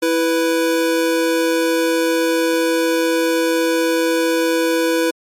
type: tone pair together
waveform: square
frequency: 329.6 / 493.9 Hz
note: E4 / B4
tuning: 0 / 0 cents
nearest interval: perfect fifth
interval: 700 cents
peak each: -18 dBFS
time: 0.02-5.11 s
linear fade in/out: 10 ms
effects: MP3 64 kbps